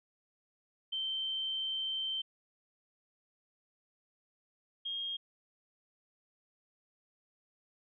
sine tone pair in turn, 3114 / 3241 Hz, G7 / G#7, -12 / -43 cents, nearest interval minor second, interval 69 cents, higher second, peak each -33 / -35 dBFS, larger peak first, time 0.92-2.22 / 4.85-5.17 s, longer first, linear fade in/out 10 ms, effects none

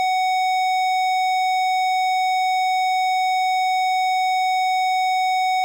triangle tone with hard clipping, 746 Hz, F#5, 14 cents sharp, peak -19 dBFS, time 0-5.64 s, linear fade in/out 0 ms, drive 17 dB, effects none

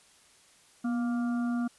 harmonic tone with a mistuned harmonic, 234.4 Hz, A#3, 10 cents sharp, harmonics 1 / 3 / 5 / 6, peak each -27 / -42 / -45 / -44 dBFS, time 0.84-1.68 s, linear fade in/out 10 ms, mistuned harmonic 1, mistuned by +52 cents, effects white hiss -60 dBFS RMS until 1.78 s + resampled to 24000 Hz

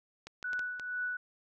clicks, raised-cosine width 0.2 ms, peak -27 dBFS, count 5, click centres 0.27 / 0.428 / 0.532 / 0.593 / 0.797 s
sine tone with tremolo, 1480 Hz, F#6, in tune, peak -31 dBFS, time 0.44-1.17 s, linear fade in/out 5 ms, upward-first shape triangle, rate 2.1 Hz, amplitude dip 65%
effects none

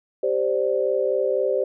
sine chord, G suspended fourth, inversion none, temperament equal, 392 / 523.3 / 587.3 Hz, G4 / C5 / D5, 0 / 0 / 0 cents, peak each -24 / -22 / -25 dBFS, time 0.23-1.64 s, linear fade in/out 5 ms, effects none

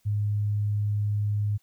sine tone, 103.83 Hz, G#2, in tune, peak -23 dBFS, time 0.05-1.58 s, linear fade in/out 20 ms, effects white hiss -68 dBFS RMS until 1.62 s

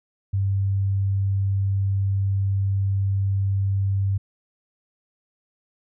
sine tone, 98 Hz, G2, in tune, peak -19 dBFS, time 0.33-4.18 s, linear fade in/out 10 ms, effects none

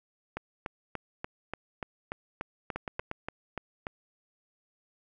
two click trains, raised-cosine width 0.5 ms, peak -19 / -19 dBFS, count 4 / 13, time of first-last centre 2.76-3.114 / 0.37-3.869 s, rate 8.48 / 3.43 Hz, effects none

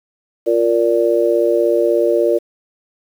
harmonic tone, 116.5 Hz, A#2, 1 cent flat, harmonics 3 / 4 / 5, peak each -16 / -16 / -16 dBFS, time 0.46-2.39 s, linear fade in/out 20 ms, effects 7-bit

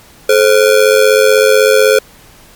square ring-modulated tone, 479.9 Hz, B4, 50 cents flat, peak -3 dBFS, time 0.29-1.99 s, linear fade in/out 5 ms, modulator 48 Hz, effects pink hiss -41 dBFS RMS until 2.55 s + MP3 96 kbps

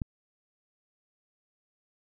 click, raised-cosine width 5 ms, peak -19 dBFS, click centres 0.018 s, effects none

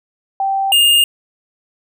sine / square tone pair in turn, 780 / 2826 Hz, G5 / F7, -9 / +20 cents, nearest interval octave + minor seventh, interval 2229 cents, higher second, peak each -14 / -9 dBFS, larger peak second, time 0.4-0.72 / 0.72-1.04 s, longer neither, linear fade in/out 2 ms, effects none

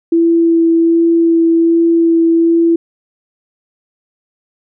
sine tone with vibrato, 332.8 Hz, E4, 17 cents sharp, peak -7 dBFS, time 0.12-2.76 s, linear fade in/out 5 ms, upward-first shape sine, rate 1.3 Hz, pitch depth 10 cents each way, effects none

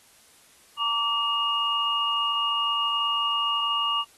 sine tone cluster, 921 / 1158 / 2852 Hz, A#5 / D6 / F7, -21 / -25 / +36 cents, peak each -33 / -26 / -25 dBFS, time 0.77-4.05 s, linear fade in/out 50 ms, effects white hiss -56 dBFS RMS until 4.17 s + AAC 32 kbps

